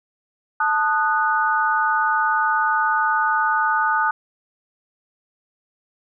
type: chord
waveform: sine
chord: D# diminished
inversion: second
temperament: equal with one note detuned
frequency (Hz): 880 / 1236.6 / 1480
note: A5 / D#6 / F#6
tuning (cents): 0 / -11 / 0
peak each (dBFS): -21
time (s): 0.6-4.11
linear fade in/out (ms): 5
effects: none